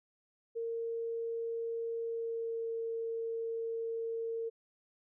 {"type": "tone with pitch glide", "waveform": "sine", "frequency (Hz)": [460, 456.3], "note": ["A#4", "A#4"], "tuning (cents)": [-23, -37], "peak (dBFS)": -34, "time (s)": [0.55, 4.5], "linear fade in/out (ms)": 20, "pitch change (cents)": -14, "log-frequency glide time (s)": [2.03, 2.72], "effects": []}